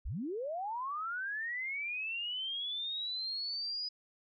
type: linear sweep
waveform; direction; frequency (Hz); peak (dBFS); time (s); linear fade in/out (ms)
sine; up; 30.87 to 4978; -35; 0.05-3.89; 10
effects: none